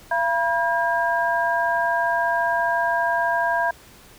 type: tone cluster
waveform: sine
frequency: 681 / 966 / 1613 Hz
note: F5 / B5 / G6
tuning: -44 / -39 / +49 cents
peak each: -23 dBFS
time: 0.11-3.71 s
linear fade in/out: 5 ms
effects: pink hiss -48 dBFS RMS until 4.18 s